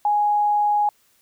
sine tone, 830.6 Hz, G#5, in tune, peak -16 dBFS, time 0.05-0.89 s, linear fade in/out 2 ms, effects white hiss -61 dBFS RMS until 1.21 s

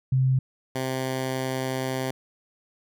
sine / 10% pulse tone pair in turn, 130.81 / 130.81 Hz, C3 / C3, 0 / 0 cents, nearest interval unison, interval 0 cents, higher neither, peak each -18 dBFS, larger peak neither, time 0.12-0.39 / 0.75-2.11 s, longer second, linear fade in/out 5 ms, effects none

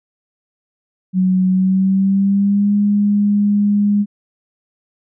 sine tone with pitch glide, 185.7 to 204.9 Hz, F#3 to G#3, +7 to -23 cents, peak -11 dBFS, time 1.13-4.06 s, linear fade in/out 50 ms, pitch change +170 cents, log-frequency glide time 1.49-2.75 s, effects none

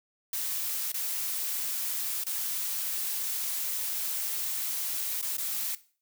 blue noise with dropouts, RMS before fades -32 dBFS, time 0.33-5.75 s, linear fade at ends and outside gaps 2 ms, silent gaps 0.919-0.942 / 2.238-2.266 / 5.214-5.226 / 5.369-5.381 s, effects noise-tail reverb RT60 0.4 s tail -17 dB re dry

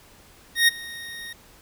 25% pulse tone with ADSR envelope, 1862 Hz, A#6, 2 cents flat, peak -9 dBFS, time 0.55-1.33 s, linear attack 130 ms, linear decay 15 ms, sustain -22 dB, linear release 5 ms, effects pink hiss -52 dBFS RMS until 1.61 s

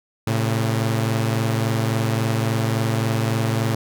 sawtooth tone pair together, 111.8 / 135.39 Hz, A2 / C#3, +28 / -40 cents, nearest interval minor third, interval 332 cents, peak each -16 / -21 dBFS, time 0.27-3.75 s, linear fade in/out 5 ms, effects none

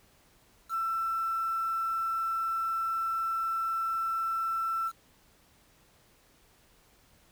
sine tone with quantisation, 1338 Hz, E6, 25 cents sharp, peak -28 dBFS, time 0.69-4.92 s, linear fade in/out 50 ms, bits 8, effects pink hiss -63 dBFS RMS until 7.31 s

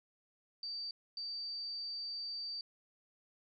sine tone bursts at uneven times, 4633 Hz, D8, 24 cents flat, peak -39 dBFS, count 2, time 0.63-0.91 / 1.17-2.61 s, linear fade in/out 2 ms, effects none

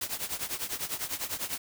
white noise with tremolo, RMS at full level -31 dBFS, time 0.01-1.58 s, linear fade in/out 5 ms, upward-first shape triangle, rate 10 Hz, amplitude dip 90%, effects none

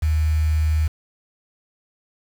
sine tone with quantisation, 77.78 Hz, D#2, in tune, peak -16 dBFS, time 0.02-0.88 s, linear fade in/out 10 ms, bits 6, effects none

